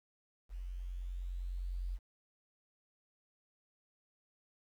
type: tone with level ramp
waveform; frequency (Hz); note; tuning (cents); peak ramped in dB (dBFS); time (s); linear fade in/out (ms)
sine; 44.89; F1; +48; -40 to -35; 0.49-1.99; 50
effects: 11-bit